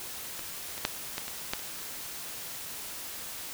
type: clicks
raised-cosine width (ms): 0.2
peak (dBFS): -21 / -22 / -8 / -15 / -20 / -11 / -25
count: 7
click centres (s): 0.393 / 0.779 / 0.851 / 1.181 / 1.281 / 1.535 / 1.593
effects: white hiss -40 dBFS RMS until 3.53 s